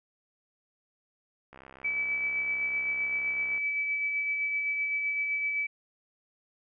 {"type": "click train", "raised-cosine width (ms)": 0.5, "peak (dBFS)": -33, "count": 137, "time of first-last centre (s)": [1.53, 3.578], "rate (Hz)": 66.4}
{"type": "tone with tremolo", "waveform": "sine", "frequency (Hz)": 2299, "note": "D7", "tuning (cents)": -37, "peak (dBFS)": -26, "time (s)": [1.84, 5.67], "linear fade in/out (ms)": 10, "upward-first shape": "sine", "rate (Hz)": 7.8, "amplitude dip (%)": 30}
{"effects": []}